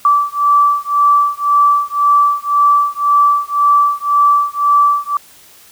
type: beating tone pair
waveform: sine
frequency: 1159 / 1160.9 Hz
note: D6 / D6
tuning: -23 / -20 cents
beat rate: 1.9 Hz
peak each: -12 / -12 dBFS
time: 0.05-5.17 s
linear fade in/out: 2 ms
effects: white hiss -43 dBFS RMS until 5.71 s